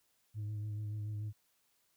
sine tone with vibrato, 105.5 Hz, G#2, 28 cents sharp, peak -34 dBFS, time 0.34-1.33 s, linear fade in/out 50 ms, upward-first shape sine, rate 6.9 Hz, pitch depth 27 cents each way, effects tanh soft clip ceiling -36 dBFS + white hiss -75 dBFS RMS until 1.96 s

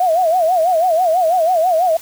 sine tone with vibrato, 688 Hz, F5, 26 cents flat, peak -11 dBFS, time 0-1.97 s, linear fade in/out 5 ms, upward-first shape sine, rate 6.1 Hz, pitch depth 150 cents each way, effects white hiss -37 dBFS RMS until 2.01 s

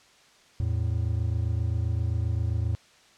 triangle tone pair together, 82.41 / 110 Hz, E2 / A2, 0 / 0 cents, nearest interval perfect fourth, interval 500 cents, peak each -25 dBFS, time 0.6-2.75 s, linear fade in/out 0 ms, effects white hiss -57 dBFS RMS until 3.17 s + low-pass 6000 Hz 12 dB/octave

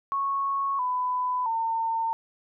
sine tone with pitch steps, 1103 / 999.8 / 906.3 Hz, C#6 / B5 / A#5, -9 / +21 / -49 cents, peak -24 dBFS, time 0.12-2.13 s, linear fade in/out 0 ms, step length 670 ms, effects none

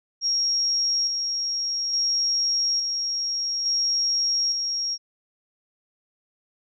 sine tone with tremolo, 5588 Hz, F8, in tune, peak -20 dBFS, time 0.21-4.98 s, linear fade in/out 50 ms, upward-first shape square, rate 0.58 Hz, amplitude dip 35%, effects none

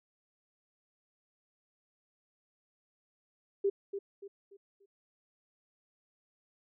sine tone with echo, 397.4 Hz, G4, 24 cents sharp, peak -25 dBFS, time 3.64-3.7 s, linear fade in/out 10 ms, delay 290 ms, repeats 4, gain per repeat -9 dB, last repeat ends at 4.86 s, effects none

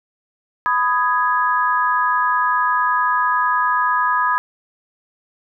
sine chord, G# minor, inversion first, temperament just, 996.7 / 1245.9 / 1661.2 Hz, B5 / D#6 / G#6, +16 / +2 / 0 cents, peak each -18 / -19 / -21 dBFS, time 0.66-4.38 s, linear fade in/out 0 ms, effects none

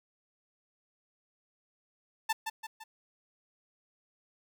sawtooth tone with echo, 886 Hz, A5, 12 cents sharp, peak -23 dBFS, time 2.29-2.33 s, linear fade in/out 10 ms, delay 170 ms, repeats 3, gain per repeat -6 dB, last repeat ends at 2.84 s, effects none

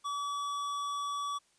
sine tone with tanh clipping, 1144 Hz, D6, 46 cents flat, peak -35 dBFS, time 0.04-1.39 s, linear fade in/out 20 ms, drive 16 dB, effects white hiss -69 dBFS RMS until 1.58 s + resampled to 22050 Hz

